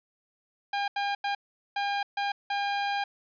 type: tone bursts at uneven times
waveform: sawtooth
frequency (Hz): 806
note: G5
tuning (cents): +48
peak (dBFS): -23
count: 6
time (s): 0.73-0.88 / 0.96-1.15 / 1.24-1.35 / 1.76-2.03 / 2.17-2.32 / 2.5-3.04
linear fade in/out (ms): 5
effects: resampled to 11025 Hz + 10-bit